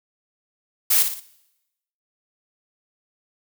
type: noise with echo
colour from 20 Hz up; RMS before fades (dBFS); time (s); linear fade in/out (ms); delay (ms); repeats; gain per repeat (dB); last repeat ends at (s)
blue; -17; 0.9-1.03; 10; 58; 3; -7; 1.204
effects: noise-tail reverb RT60 0.9 s tail -20 dB re dry